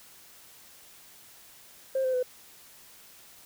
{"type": "tone with pitch steps", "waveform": "sine", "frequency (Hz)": [530, 516.4, 503.2], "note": ["C5", "C5", "B4"], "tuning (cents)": [22, -23, 32], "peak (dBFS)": -23, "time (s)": [1.95, 2.229], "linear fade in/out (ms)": 5, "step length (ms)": 93, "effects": ["tanh soft clip ceiling -21 dBFS", "white hiss -53 dBFS RMS until 3.45 s"]}